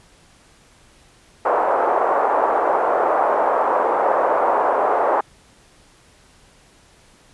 pink band-pass noise, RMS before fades -18 dBFS, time 1.45-5.21 s, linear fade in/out 5 ms, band 500 to 1100 Hz, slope 24 dB/octave, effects pink hiss -52 dBFS RMS until 7.33 s + resampled to 24000 Hz

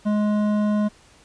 sine tone with hard clipping, 209.6 Hz, G#3, 16 cents sharp, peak -20 dBFS, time 0.05-0.89 s, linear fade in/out 20 ms, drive 11 dB, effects pink hiss -53 dBFS RMS until 1.24 s + resampled to 22050 Hz

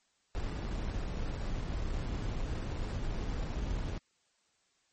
brown noise with sample-and-hold, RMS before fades -35 dBFS, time 0.35-3.98 s, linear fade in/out 0 ms, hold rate 3150 Hz, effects white hiss -73 dBFS RMS until 4.92 s + MP3 32 kbps

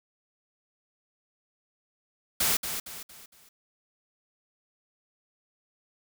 white noise with echo, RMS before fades -25 dBFS, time 2.4-2.57 s, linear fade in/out 5 ms, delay 230 ms, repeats 4, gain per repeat -8 dB, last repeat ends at 3.49 s, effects none

